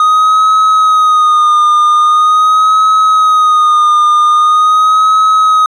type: tone with vibrato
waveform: triangle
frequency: 1244.5 Hz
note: D#6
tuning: in tune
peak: -3 dBFS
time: 0-5.66 s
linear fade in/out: 2 ms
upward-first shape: sine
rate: 0.43 Hz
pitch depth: 46 cents each way
effects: resampled to 24000 Hz